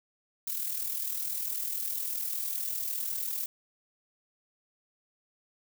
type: noise with amplitude modulation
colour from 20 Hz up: violet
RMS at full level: -31 dBFS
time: 0.47-3.46 s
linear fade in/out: 5 ms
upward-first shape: sine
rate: 39.9 Hz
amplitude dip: 55%
effects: none